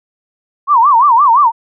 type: tone with vibrato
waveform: sine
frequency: 1036 Hz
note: C6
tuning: 17 cents flat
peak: -5 dBFS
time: 0.67-1.52 s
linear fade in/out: 50 ms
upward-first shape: sine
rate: 5.8 Hz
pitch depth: 240 cents each way
effects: none